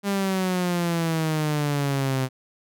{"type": "exponential sweep", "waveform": "sawtooth", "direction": "down", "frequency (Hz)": [201.7, 129.3], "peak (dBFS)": -18, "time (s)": [0.03, 2.29], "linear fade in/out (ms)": 50, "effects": []}